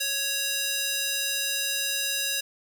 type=tone with high-pass filter; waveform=square; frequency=554.4 Hz; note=C#5; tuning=in tune; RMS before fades=-28 dBFS; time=0-2.41 s; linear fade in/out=10 ms; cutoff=3000 Hz; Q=0.79; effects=none